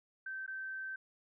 sine tone with dropouts, 1550 Hz, G6, 20 cents flat, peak -39 dBFS, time 0.26-0.96 s, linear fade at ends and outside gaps 5 ms, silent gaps 0.464-0.477 s, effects none

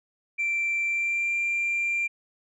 sine tone with pitch glide, 2349 to 2375 Hz, D7 to D7, 0 to +19 cents, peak -22 dBFS, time 0.38-2.08 s, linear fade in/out 20 ms, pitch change +19 cents, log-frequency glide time 0.86-1.35 s, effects tanh soft clip ceiling -21 dBFS

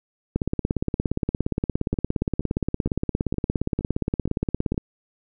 two click trains, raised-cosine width 3 ms, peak -9 / -22 dBFS, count 77 / 7, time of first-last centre 0.36-4.779 / 1.94-4.744 s, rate 17.2 / 2.14 Hz, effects none

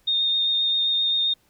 sine tone with vibrato, 3670 Hz, A#7, 28 cents flat, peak -19 dBFS, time 0.07-1.34 s, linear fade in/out 10 ms, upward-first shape sine, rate 7.6 Hz, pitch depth 13 cents each way, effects pink hiss -63 dBFS RMS until 1.49 s

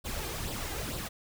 pink noise with flanger, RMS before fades -36 dBFS, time 0.04-1.09 s, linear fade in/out 20 ms, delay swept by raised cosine 0.23 to 2.53 ms, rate 2.2 Hz, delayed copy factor +0.6, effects none

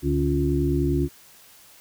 harmonic tone with a mistuned harmonic, 70.1 Hz, C#2, 20 cents sharp, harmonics 1 / 2 / 4 / 5, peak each -25 / -25 / -25 / -25 dBFS, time 0.02-1.09 s, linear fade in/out 50 ms, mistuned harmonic 2, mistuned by +48 cents, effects white hiss -51 dBFS RMS until 1.8 s

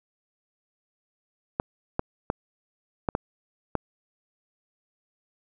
clicks, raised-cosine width 1 ms, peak -10 dBFS, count 6, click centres 1.599 / 1.994 / 2.301 / 3.088 / 3.151 / 3.753 s, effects none

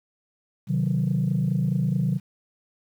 sine chord, C diminished, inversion none, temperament equal, 130.81 / 155.56 / 185 Hz, C3 / Eb3 / Gb3, 0 / 0 / 0 cents, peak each -24 / -24 / -24 dBFS, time 0.67-2.2 s, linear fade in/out 50 ms, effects tanh soft clip ceiling -15 dBFS + 9-bit

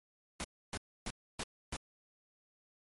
pink noise bursts, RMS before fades -39 dBFS, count 5, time 0.4-1.765 s, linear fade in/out 0 ms, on 41 ms, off 290 ms, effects MP3 48 kbps

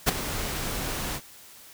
pink noise with ADSR envelope, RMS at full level -18 dBFS, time 0.06-1.21 s, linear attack 26 ms, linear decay 16 ms, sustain -13 dB, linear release 59 ms, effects white hiss -49 dBFS RMS until 1.73 s

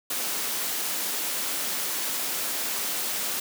white high-pass noise, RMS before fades -29 dBFS, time 0.1-3.4 s, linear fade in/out 5 ms, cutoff 180 Hz, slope 24 dB/octave, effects none

